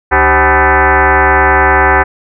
sine tone with frequency modulation, 388.5 Hz, G4, 16 cents flat, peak -5 dBFS, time 0.11-2.04 s, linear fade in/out 20 ms, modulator 229 Hz, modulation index 6.8, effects none

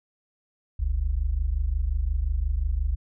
sine tone pair together, 44.55 / 70.2 Hz, F1 / C#2, +35 / +22 cents, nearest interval minor sixth, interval 787 cents, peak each -25 dBFS, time 0.79-2.96 s, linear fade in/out 10 ms, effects none

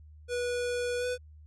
square tone with pitch glide, 487.5 to 496.3 Hz, B4 to B4, -23 to +8 cents, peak -30 dBFS, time 0.28-1.18 s, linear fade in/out 50 ms, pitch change +31 cents, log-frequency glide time 0.98-1.06 s, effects added 76 Hz sine -49 dBFS peak until 1.46 s + resampled to 24000 Hz

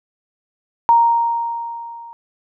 sine tone with level ramp, 932.3 Hz, A#5, in tune, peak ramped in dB -7 to -34 dBFS, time 0.89-2.13 s, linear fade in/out 0 ms, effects none

